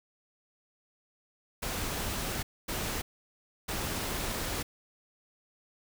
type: noise bursts at uneven times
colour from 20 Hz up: pink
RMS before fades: -34 dBFS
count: 3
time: 1.62-2.43 / 2.68-3.02 / 3.68-4.63 s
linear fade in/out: 10 ms
effects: none